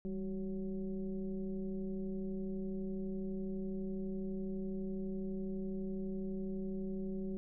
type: tone with frequency modulation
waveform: sine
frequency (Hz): 196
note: G3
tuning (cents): 0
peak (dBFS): -36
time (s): 0.05-7.37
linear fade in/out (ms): 0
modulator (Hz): 180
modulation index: 1
effects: none